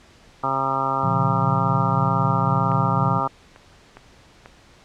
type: harmonic tone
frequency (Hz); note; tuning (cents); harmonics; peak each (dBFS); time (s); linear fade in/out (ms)
134.7; C#3; -49; 1 / 2 / 3 / 4 / 5 / 6 / 7 / 8 / 9 / 10; -32 / -33 / -35 / -33 / -31 / -28 / -26 / -34 / -24 / -31; 0.43-3.28; 10
type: chord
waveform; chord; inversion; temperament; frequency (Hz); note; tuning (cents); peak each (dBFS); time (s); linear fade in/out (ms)
sine; Bb minor; none; equal; 116.54 / 138.59 / 174.61; Bb2 / Db3 / F3; 0 / 0 / 0; -24 / -25 / -24; 1.03-3.2; 10
type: clicks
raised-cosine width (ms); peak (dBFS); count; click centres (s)
0.5; -21 / -28 / -25 / -25; 4; 2.717 / 3.561 / 3.97 / 4.459
effects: pink hiss -51 dBFS RMS until 4.84 s + low-pass 6000 Hz 12 dB/octave